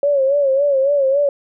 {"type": "tone with vibrato", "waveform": "sine", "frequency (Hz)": 554.4, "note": "C#5", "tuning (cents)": 0, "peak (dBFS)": -12, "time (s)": [0.03, 1.29], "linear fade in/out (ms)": 2, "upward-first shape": "sine", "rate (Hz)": 3.6, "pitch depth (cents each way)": 81, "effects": []}